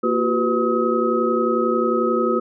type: tone cluster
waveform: sine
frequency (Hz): 232.7 / 350.7 / 381.9 / 498.7 / 1272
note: A#3 / F4 / G4 / B4 / D#6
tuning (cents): -3 / +7 / -45 / +17 / +38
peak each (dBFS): -23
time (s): 0.03-2.4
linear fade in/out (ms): 10
effects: none

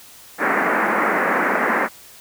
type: band-pass noise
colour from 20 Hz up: white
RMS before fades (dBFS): -19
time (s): 0.38-1.89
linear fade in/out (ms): 50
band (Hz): 190 to 2000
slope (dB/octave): 48
effects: white hiss -44 dBFS RMS until 2.2 s

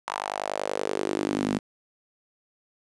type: tone with high-pass filter sweep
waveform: sawtooth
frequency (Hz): 50.4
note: G1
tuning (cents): +49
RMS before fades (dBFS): -29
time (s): 0.07-1.59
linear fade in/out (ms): 10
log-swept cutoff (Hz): 960 to 220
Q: 3.2
effects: resampled to 22050 Hz + 9-bit

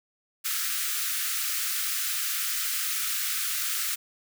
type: high-pass noise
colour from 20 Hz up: white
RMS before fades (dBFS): -29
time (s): 0.44-3.96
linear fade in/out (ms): 20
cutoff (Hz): 1200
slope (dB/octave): 96
effects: none

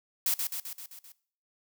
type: noise with echo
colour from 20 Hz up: blue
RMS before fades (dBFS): -27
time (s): 0.26-0.34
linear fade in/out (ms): 2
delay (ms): 130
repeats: 6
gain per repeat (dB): -4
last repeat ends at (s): 1.12
effects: noise-tail reverb RT60 0.5 s tail -19 dB re dry

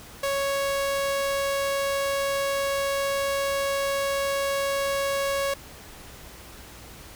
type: tone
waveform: sawtooth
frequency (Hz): 554.4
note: C#5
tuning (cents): 0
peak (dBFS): -20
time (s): 0.23-5.54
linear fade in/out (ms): 5
effects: added 60 Hz sine -51 dBFS peak until 7.15 s + pink hiss -45 dBFS RMS until 7.15 s

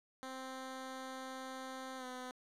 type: tone with pitch glide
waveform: 10% pulse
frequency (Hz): 261.6 to 253.1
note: C4 to B3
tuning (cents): 0 to +43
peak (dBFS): -36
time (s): 0.23-2.31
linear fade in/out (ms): 0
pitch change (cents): -57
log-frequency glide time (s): 1.97-2.05
effects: low-pass 10000 Hz 12 dB/octave + 11-bit

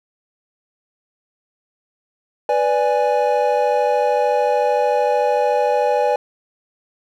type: chord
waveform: triangle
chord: G# diminished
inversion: first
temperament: equal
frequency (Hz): 493.9 / 587.3 / 830.6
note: B4 / D5 / G#5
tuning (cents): 0 / 0 / 0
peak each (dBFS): -17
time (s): 2.49-6.16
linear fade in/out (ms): 2
effects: none

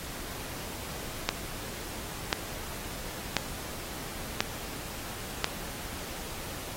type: click train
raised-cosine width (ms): 0.2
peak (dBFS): -5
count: 5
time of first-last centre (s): 1.29-5.444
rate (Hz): 0.963
effects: pink hiss -40 dBFS RMS until 6.76 s + AAC 48 kbps

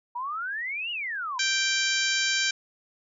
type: exponential two-way sweep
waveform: sine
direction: up then down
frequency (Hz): 938 to 2935 to 963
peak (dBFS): -29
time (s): 0.15-1.39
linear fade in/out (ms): 10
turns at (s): 0.91
type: harmonic tone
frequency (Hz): 784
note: G5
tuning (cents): 0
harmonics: 2 / 3 / 4 / 5 / 6 / 7 / 8 / 9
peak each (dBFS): -28 / -30 / -31 / -32 / -33 / -33 / -34 / -35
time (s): 1.39-2.51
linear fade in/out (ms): 5
effects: none

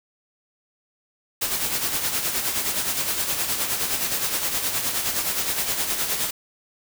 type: noise with tremolo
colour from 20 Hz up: white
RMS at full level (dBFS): -23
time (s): 1.41-6.31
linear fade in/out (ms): 10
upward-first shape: sine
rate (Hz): 9.6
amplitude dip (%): 50
effects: none

